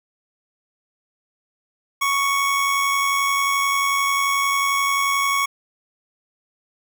25% pulse tone with amplitude modulation, 1111 Hz, C#6, 4 cents sharp, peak -13 dBFS, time 2.01-5.46 s, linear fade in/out 10 ms, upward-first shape sine, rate 91.3 Hz, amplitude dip 30%, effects none

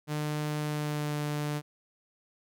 sawtooth tone with pitch glide, 150.4 to 148.33 Hz, D3 to D3, +42 to +18 cents, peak -26 dBFS, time 0.07-1.62 s, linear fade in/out 50 ms, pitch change -24 cents, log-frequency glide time 0.6-1.17 s, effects none

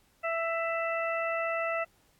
harmonic tone, 663 Hz, E5, 10 cents sharp, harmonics 1 / 2 / 3 / 4, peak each -31 / -34 / -36 / -37 dBFS, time 0.23-1.85 s, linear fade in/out 20 ms, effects pink hiss -67 dBFS RMS until 2.19 s + AAC 64 kbps

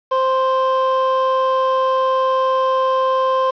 triangle tone pair together, 523.2 / 1046.5 Hz, C5 / C6, 0 / 0 cents, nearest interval octave, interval 1200 cents, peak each -15 dBFS, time 0.11-3.51 s, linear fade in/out 10 ms, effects resampled to 11025 Hz + 7-bit

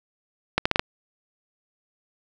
accelerating click train, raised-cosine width 0.3 ms, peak -3 dBFS, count 5, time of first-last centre 0.58-0.795 s, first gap 75 ms, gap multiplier 0.78, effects none

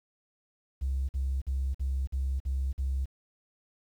triangle tone bursts, 66.6 Hz, C2, 31 cents sharp, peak -23 dBFS, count 7, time 0.81-3.058 s, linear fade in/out 20 ms, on 280 ms, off 48 ms, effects tanh soft clip ceiling -25 dBFS + 10-bit

